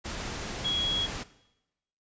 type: tone in noise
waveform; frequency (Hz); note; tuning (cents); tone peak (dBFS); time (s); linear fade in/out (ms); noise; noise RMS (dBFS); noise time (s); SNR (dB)
sine; 3322; G#7; 0; -26; 0.64-1.07; 20; pink; -36; 0.04-1.24; +7
effects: noise-tail reverb RT60 0.9 s tail -17 dB re dry + resampled to 16000 Hz